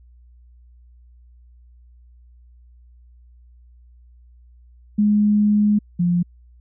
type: tone pair in turn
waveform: sine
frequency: 208.7 / 175.02 Hz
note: G#3 / F3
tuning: +9 / +4 cents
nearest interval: minor third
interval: 305 cents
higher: first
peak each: -13 / -15 dBFS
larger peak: first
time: 4.98-5.79 / 5.99-6.23 s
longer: first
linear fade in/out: 10 ms
effects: added 60 Hz sine -46 dBFS peak until 6.6 s

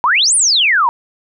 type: exponential two-way sweep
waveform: sine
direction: up then down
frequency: 906 to 9900 to 906 Hz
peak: -9 dBFS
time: 0.04-0.89 s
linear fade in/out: 0 ms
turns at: 0.35 s
effects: none

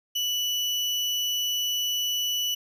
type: tone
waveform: 35% pulse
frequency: 2960 Hz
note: F#7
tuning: in tune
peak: -23 dBFS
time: 0.15-2.55 s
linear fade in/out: 10 ms
effects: none

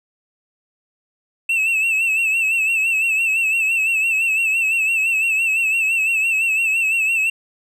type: tone with vibrato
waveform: triangle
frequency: 2650 Hz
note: E7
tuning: 9 cents sharp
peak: -14 dBFS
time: 1.49-7.3 s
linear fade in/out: 5 ms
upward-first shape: sine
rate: 5.9 Hz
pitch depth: 62 cents each way
effects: none

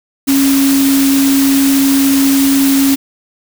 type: tone in noise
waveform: sine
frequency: 273.8 Hz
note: C#4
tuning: 21 cents flat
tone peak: -8 dBFS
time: 0.27-2.96 s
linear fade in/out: 20 ms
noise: white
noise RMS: -18 dBFS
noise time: 0.27-2.96 s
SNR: +7 dB
effects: none

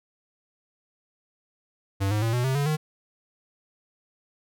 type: tone with pitch steps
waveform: square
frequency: 98 / 105.64 / 113.88 / 122.76 / 132.33 / 142.65 / 153.78 Hz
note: G2 / G#2 / A#2 / B2 / C3 / C#3 / D#3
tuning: 0 / +30 / -40 / -10 / +20 / +50 / -20 cents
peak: -23 dBFS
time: 2-2.77 s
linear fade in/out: 20 ms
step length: 110 ms
effects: none

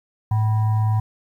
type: tone with frequency modulation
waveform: sine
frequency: 108.2 Hz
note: A2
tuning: 29 cents flat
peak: -16 dBFS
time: 0.31-1 s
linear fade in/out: 5 ms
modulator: 871 Hz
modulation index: 0.3
effects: 9-bit

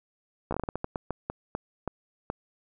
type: slowing click train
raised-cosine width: 1 ms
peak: -16 dBFS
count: 15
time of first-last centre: 0.51-2.301 s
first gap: 14 ms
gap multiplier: 1.3
effects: none

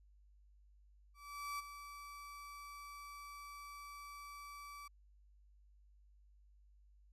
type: tone with ADSR envelope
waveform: 35% pulse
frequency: 1155 Hz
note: D6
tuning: 29 cents flat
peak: -38 dBFS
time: 1.14-4.88 s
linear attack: 450 ms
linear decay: 20 ms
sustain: -10 dB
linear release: 8 ms
effects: added 50 Hz sine -63 dBFS peak until 7.12 s + resampled to 32000 Hz

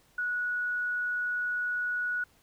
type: tone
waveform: sine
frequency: 1465 Hz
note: F#6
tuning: 18 cents flat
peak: -28 dBFS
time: 0.18-2.24 s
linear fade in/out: 5 ms
effects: pink hiss -64 dBFS RMS until 2.42 s

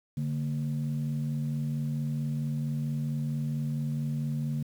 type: tone pair together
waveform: sine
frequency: 145.35 / 229.8 Hz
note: D3 / A#3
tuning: -18 / -25 cents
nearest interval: minor sixth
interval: 793 cents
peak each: -28 / -33 dBFS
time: 0.17-4.63 s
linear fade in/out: 5 ms
effects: tanh soft clip ceiling -23 dBFS + 9-bit

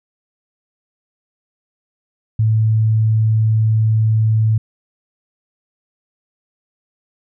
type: tone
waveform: sine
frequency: 110 Hz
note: A2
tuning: in tune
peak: -11 dBFS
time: 2.39-4.58 s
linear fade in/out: 5 ms
effects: none

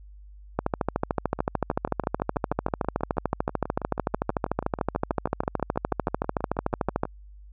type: two click trains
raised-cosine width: 1 ms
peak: -18 / -9 dBFS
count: 36 / 88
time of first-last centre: 1.39-7.053 / 0.59-7.034 s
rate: 6.18 / 13.5 Hz
effects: added 50 Hz sine -44 dBFS peak until 7.52 s

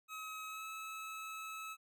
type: tone with pitch glide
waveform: 25% pulse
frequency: 1277 to 1297.1 Hz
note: D#6 to E6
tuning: +45 to -28 cents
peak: -40 dBFS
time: 0.08-1.77 s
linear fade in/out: 50 ms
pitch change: +27 cents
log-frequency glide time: 0.47-0.65 s
effects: none

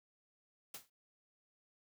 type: noise with exponential decay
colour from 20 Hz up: white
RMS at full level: -43 dBFS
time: 0.74-0.9 s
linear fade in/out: 5 ms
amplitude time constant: 33 ms
effects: none

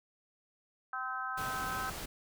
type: harmonic tone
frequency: 257.8 Hz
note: C4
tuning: 26 cents flat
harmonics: 3 / 4 / 5 / 6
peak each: -43 / -43 / -38 / -40 dBFS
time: 0.93-1.9 s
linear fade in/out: 2 ms
type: noise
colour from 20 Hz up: pink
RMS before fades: -42 dBFS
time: 1.37-2.06 s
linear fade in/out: 10 ms
effects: none

